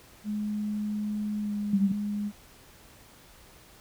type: tone with pitch glide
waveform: sine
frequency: 209.9 to 206.5 Hz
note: G#3 to G#3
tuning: +19 to -10 cents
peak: -28 dBFS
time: 0.24-2.32 s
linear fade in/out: 50 ms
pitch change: -29 cents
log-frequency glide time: 1.39-1.53 s
type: tone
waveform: sine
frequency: 196 Hz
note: G3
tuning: in tune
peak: -22 dBFS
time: 1.73-1.92 s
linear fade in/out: 5 ms
effects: pink hiss -54 dBFS RMS until 3.8 s